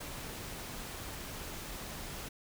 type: noise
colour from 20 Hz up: pink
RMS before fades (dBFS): -43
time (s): 0-2.29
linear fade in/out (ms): 10
effects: none